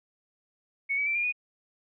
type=tone with pitch steps; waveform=sine; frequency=2217 / 2277 / 2338 / 2401 / 2466 Hz; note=C#7 / C#7 / D7 / D7 / D#7; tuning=0 / +46 / -8 / +38 / -16 cents; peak=-25 dBFS; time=0.89-1.325 s; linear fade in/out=20 ms; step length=87 ms; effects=none